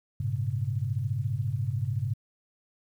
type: tone cluster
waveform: sine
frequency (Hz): 100.2 / 114.3 / 135.1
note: G2 / A#2 / C#3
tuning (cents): +38 / -34 / -44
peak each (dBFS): -31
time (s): 0.2-2.14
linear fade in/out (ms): 5
effects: 10-bit